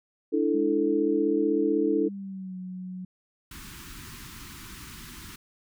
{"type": "chord", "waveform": "sine", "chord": "D suspended second", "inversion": "none", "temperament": "equal", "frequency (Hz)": [293.7, 329.6, 440], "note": ["D4", "E4", "A4"], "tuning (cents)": [0, 0, 0], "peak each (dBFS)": -26, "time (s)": [0.32, 2.09], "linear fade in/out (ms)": 20}
{"type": "tone with pitch glide", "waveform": "sine", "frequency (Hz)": [207.7, 183.97], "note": ["G#3", "F#3"], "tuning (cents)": [0, -10], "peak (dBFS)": -34, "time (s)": [0.54, 3.05], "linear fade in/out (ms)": 5, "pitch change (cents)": -210, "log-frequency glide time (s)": [1.89, 2.57]}
{"type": "band-stop noise", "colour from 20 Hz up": "pink", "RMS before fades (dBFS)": -43, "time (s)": [3.51, 5.36], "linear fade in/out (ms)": 5, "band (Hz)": [360, 1000], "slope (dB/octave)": 48}
{"effects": []}